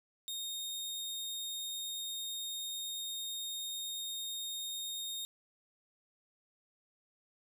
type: tone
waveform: sawtooth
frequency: 3699 Hz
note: A#7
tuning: 14 cents flat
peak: -35 dBFS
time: 0.28-5.25 s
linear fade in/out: 0 ms
effects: none